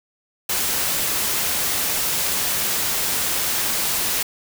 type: noise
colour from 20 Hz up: white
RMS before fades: -22 dBFS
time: 0.49-4.23 s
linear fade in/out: 5 ms
effects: none